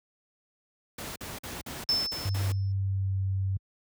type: noise bursts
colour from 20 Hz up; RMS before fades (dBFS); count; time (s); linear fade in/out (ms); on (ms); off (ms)
pink; -38; 7; 0.98-2.522; 5; 180; 47
type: tone with exponential decay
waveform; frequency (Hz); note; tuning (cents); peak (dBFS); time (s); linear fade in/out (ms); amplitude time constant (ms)
sine; 5274; E8; 0; -21; 1.89-2.72; 0; 180
type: tone with pitch glide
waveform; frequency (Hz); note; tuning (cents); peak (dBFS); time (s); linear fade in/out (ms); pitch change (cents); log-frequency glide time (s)
sine; 97.6 to 96.09; G2 to G2; -7 to -34; -25; 2.25-3.57; 5; -27; 2.65-3.18
effects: high-pass 60 Hz 12 dB/octave